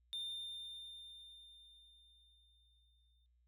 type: tone with exponential decay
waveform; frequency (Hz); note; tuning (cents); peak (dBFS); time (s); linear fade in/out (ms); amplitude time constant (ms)
triangle; 3609; A7; +43; -38; 0.13-3.26; 0; 680
effects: added 60 Hz sine -70 dBFS peak until 3.47 s